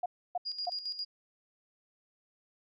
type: tone bursts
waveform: sine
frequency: 715 Hz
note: F5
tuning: 41 cents sharp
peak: -29 dBFS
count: 3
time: 0.03-0.697 s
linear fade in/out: 5 ms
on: 29 ms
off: 290 ms
type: tone with tremolo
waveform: sine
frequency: 4854 Hz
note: D#8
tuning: 44 cents flat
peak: -33 dBFS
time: 0.45-1.05 s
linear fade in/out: 20 ms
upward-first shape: square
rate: 7.4 Hz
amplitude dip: 65%
effects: none